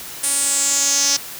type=tone with band-pass filter sweep; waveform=sawtooth; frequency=280 Hz; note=C#4; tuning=18 cents sharp; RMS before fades=-18 dBFS; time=0.23-1.17 s; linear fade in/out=10 ms; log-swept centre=9400 to 5700 Hz; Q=5.5; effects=white hiss -33 dBFS RMS until 1.39 s